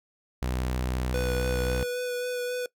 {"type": "tone", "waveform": "sawtooth", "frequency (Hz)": 62.9, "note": "B1", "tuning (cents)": 32, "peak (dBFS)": -23, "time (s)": [0.42, 1.83], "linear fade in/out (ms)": 0}
{"type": "tone with vibrato", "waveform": "square", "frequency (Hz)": 493.9, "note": "B4", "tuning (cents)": 0, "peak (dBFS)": -29, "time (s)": [1.14, 2.66], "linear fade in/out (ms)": 2, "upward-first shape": "sine", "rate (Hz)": 3.7, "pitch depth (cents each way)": 13}
{"effects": ["noise-tail reverb RT60 0.1 s tail -21 dB re dry"]}